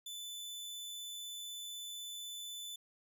sawtooth tone, 3504 Hz, A7, 8 cents flat, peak -40 dBFS, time 0.06-2.76 s, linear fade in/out 5 ms, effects none

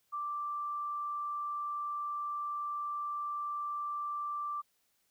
sine tone, 1174.7 Hz, D6, in tune, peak -34 dBFS, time 0.12-4.62 s, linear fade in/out 20 ms, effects white hiss -75 dBFS RMS until 5.1 s

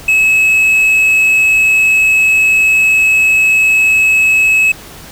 triangle tone, 2579 Hz, E7, 39 cents flat, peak -5 dBFS, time 0.08-4.72 s, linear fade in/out 5 ms, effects pink hiss -33 dBFS RMS until 5.11 s

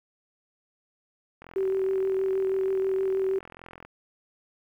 click train, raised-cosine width 0.5 ms, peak -29 dBFS, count 105, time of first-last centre 1.42-3.85 s, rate 42.8 Hz
sine tone with vibrato, 382.9 Hz, G4, 41 cents flat, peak -23 dBFS, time 1.56-3.39 s, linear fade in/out 5 ms, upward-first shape sine, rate 6.3 Hz, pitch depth 12 cents each way
effects 10-bit

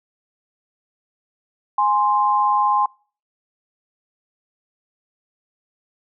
sine tone pair together, 830.6 / 1046.5 Hz, G#5 / C6, 0 / 0 cents, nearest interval major third, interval 400 cents, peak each -18 / -17 dBFS, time 1.78-2.86 s, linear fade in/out 5 ms, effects noise-tail reverb RT60 0.4 s tail -25 dB re dry

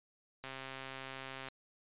click train, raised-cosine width 0.3 ms, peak -28 dBFS, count 140, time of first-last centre 0.44-1.485 s, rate 133 Hz, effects resampled to 8000 Hz

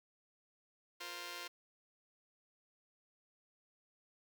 5% pulse chord, F suspended fourth, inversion none, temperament just, 349.2 / 465.6 / 523.8 Hz, F4 / Bb4 / C5, 0 / -2 / +2 cents, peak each -38 / -40 / -38 dBFS, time 1-1.48 s, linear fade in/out 10 ms, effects none

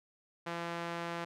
sawtooth tone with band-pass filter, 170 Hz, F3, 46 cents flat, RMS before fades -39 dBFS, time 0.46-1.25 s, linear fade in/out 10 ms, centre 1300 Hz, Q 0.61, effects none

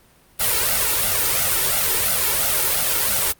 white noise with flanger, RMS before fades -19 dBFS, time 0.39-3.33 s, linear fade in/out 20 ms, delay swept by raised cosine 1.4 to 2.24 ms, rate 2.9 Hz, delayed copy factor +0.9, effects pink hiss -54 dBFS RMS until 3.39 s + Opus 32 kbps

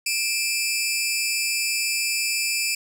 15% pulse tone pair together, 2382 / 2602 Hz, D7 / E7, +24 / -23 cents, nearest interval major second, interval 153 cents, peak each -18 dBFS, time 0.06-2.75 s, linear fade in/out 5 ms, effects none

